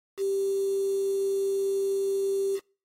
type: tone with quantisation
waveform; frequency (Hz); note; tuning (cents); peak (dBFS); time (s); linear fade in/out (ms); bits
sine; 392; G4; 0; -24; 0.17-2.6; 50; 7
effects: noise-tail reverb RT60 0.4 s tail -26 dB re dry + AAC 48 kbps